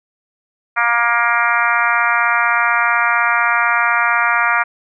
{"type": "harmonic tone", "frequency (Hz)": 235.8, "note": "A#3", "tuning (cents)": 20, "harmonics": [3, 4, 5, 6, 7, 8, 9, 10], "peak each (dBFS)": [-23, -21, -19, -17, -22, -22, -23, -23], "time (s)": [0.76, 4.64], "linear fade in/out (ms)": 20, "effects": []}